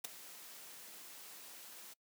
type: noise with ADSR envelope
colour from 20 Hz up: white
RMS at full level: -37 dBFS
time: 0.04-1.94 s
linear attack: 9 ms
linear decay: 8 ms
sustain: -16 dB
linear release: 13 ms
effects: noise-tail reverb RT60 0.1 s tail -24 dB re dry + high-pass 200 Hz 12 dB/octave